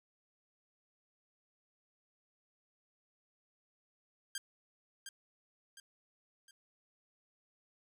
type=tone with echo; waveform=10% pulse; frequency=1596 Hz; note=G6; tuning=31 cents sharp; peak=-29 dBFS; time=4.35-4.38 s; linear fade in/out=2 ms; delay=710 ms; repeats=3; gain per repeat=-7 dB; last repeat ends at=6.51 s; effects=none